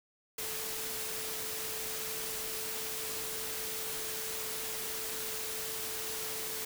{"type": "tone in noise", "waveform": "sine", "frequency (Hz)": 440, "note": "A4", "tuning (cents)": 0, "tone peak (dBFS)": -46, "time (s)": [0.38, 6.65], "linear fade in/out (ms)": 5, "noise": "white", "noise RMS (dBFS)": -38, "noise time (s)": [0.38, 6.65], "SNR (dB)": -11, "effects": []}